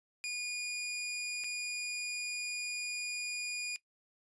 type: tone with dropouts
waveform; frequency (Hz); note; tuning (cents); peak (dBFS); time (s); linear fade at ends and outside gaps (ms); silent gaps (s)
sawtooth; 2442; D#7; -33; -32; 0.24-3.76; 0; 1.438-1.443
effects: noise-tail reverb RT60 0.1 s tail -18 dB re dry + resampled to 22050 Hz